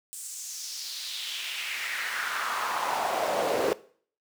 brown noise with high-pass filter sweep, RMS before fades -31 dBFS, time 0.13-3.73 s, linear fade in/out 0 ms, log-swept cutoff 8500 to 440 Hz, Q 2.9, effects noise-tail reverb RT60 0.5 s tail -19 dB re dry

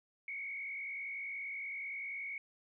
sine tone with frequency modulation, 2216 Hz, C#7, 1 cent flat, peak -39 dBFS, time 0.28-2.38 s, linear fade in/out 2 ms, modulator 50.5 Hz, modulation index 1.3, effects none

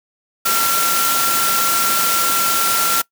sine tone in noise, 1364 Hz, F6, 41 cents flat, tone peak -18 dBFS, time 0.45-3.02 s, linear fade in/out 10 ms, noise white, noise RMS -18 dBFS, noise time 0.45-3.02 s, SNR -3 dB, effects noise-tail reverb RT60 0.1 s tail -22 dB re dry + high-pass 150 Hz 12 dB/octave

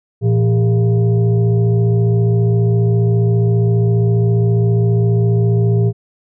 sine tone with frequency modulation, 115.6 Hz, A#2, 14 cents flat, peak -10 dBFS, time 0.21-5.93 s, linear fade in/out 50 ms, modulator 286 Hz, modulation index 0.72, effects none

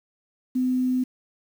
sine tone with quantisation, 254.4 Hz, C4, 48 cents flat, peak -20 dBFS, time 0.55-1.04 s, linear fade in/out 10 ms, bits 8, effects none

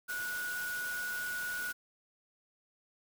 sine tone in noise, 1463 Hz, F#6, 20 cents flat, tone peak -35 dBFS, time 0.08-1.73 s, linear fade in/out 20 ms, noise white, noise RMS -44 dBFS, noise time 0.08-1.73 s, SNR +6 dB, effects none

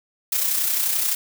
blue noise with amplitude modulation, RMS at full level -20 dBFS, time 0.32-1.15 s, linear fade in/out 5 ms, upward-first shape sine, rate 31.5 Hz, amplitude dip 45%, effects none

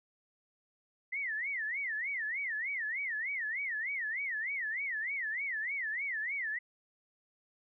sine tone with vibrato, 1969 Hz, B6, 6 cents flat, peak -33 dBFS, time 1.12-6.59 s, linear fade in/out 10 ms, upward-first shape sine, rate 3.3 Hz, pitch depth 250 cents each way, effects none

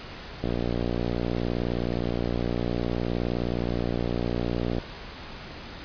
click train, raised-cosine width 2 ms, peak -14 dBFS, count 259, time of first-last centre 0.44-4.783 s, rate 59.4 Hz, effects pink hiss -40 dBFS RMS until 5.84 s + resampled to 11025 Hz

